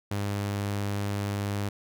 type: tone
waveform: sawtooth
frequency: 101.2 Hz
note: G#2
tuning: 44 cents flat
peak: -24 dBFS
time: 0.11-1.69 s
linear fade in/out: 5 ms
effects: none